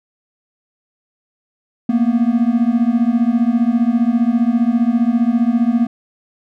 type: beating tone pair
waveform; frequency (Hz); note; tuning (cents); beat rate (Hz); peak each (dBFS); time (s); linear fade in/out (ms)
triangle; 228 / 243; A#3 / B3; -38 / -28; 15; -13; 1.89-5.87; 5
effects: none